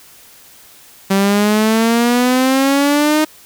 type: exponential sweep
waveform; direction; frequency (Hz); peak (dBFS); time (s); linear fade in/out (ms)
sawtooth; up; 192.8 to 311.1; -7; 1.1-3.25; 10
effects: white hiss -43 dBFS RMS until 3.45 s